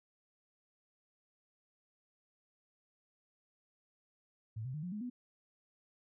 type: tone with pitch steps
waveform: sine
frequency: 110 / 129.31 / 152.01 / 178.7 / 210.1 / 246.9 Hz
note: A2 / C3 / D#3 / F3 / G#3 / B3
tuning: 0 / -20 / -40 / +40 / +20 / 0 cents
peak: -38 dBFS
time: 4.56-5.1 s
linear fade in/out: 10 ms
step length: 90 ms
effects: none